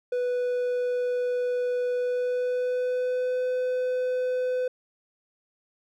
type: tone with pitch glide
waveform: triangle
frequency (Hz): 493.9 to 504.6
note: B4 to B4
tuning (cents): 0 to +37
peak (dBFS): -22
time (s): 0.12-4.68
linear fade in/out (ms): 5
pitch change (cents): +37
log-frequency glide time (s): 1.95-3.46
effects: none